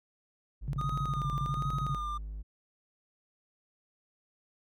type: tone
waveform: triangle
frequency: 51.91 Hz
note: G#1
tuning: in tune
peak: -35 dBFS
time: 0.61-2.43 s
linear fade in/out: 20 ms
type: tone bursts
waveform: sine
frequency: 138.59 Hz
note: C#3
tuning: in tune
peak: -30 dBFS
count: 16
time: 0.68-1.947 s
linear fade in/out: 0 ms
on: 52 ms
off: 29 ms
type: tone with vibrato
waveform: triangle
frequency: 1225 Hz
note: D#6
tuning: 27 cents flat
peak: -32 dBFS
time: 0.78-2.18 s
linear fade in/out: 10 ms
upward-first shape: sine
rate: 1.3 Hz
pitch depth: 46 cents each way
effects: none